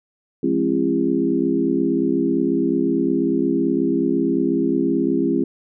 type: tone cluster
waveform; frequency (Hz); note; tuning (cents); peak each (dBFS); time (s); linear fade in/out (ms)
sine; 172.4 / 210.1 / 268.5 / 337 / 402.5; F3 / G#3 / C4 / E4 / G4; -22 / +20 / +45 / +38 / +46; -29 / -25 / -20 / -21 / -25; 0.43-5.44; 5
effects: none